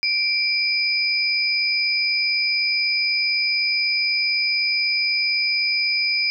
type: tone pair together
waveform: sine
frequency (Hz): 2349 / 4972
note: D7 / D#8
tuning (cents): 0 / -2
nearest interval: octave + minor second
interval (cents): 1298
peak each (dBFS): -21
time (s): 0.03-6.3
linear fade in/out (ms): 0
effects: none